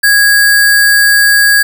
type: tone with sample-and-hold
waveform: sine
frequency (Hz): 1655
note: G#6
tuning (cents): -6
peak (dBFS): -4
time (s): 0.03-1.63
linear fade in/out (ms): 10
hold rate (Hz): 6300
effects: none